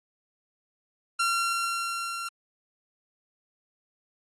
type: tone with level ramp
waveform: sawtooth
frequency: 1370 Hz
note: F6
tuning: 34 cents flat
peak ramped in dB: -19 to -29 dBFS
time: 1.19-2.29 s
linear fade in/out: 10 ms
effects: AAC 32 kbps